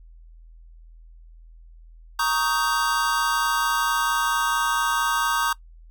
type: chord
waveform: square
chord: Eb dominant seventh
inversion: second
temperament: just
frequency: 933.4 / 1120.1 / 1244.5 / 1555.6 Hz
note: Bb5 / Db6 / Eb6 / G6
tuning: +2 / +18 / 0 / -14 cents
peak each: -27 dBFS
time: 2.19-5.53 s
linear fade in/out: 5 ms
effects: noise-tail reverb RT60 0.1 s tail -21 dB re dry + added 41 Hz sine -44 dBFS peak until 5.9 s